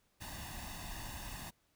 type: noise with comb filter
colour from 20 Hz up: pink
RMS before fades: -45 dBFS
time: 0.2-1.51 s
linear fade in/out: 20 ms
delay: 1.1 ms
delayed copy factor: +0.75
effects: pink hiss -75 dBFS RMS until 1.75 s